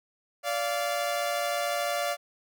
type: tone pair together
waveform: sawtooth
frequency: 580.2 / 694 Hz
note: D5 / F5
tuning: -21 / -11 cents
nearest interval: minor third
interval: 310 cents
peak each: -26 dBFS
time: 0.43-2.17 s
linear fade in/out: 50 ms
effects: none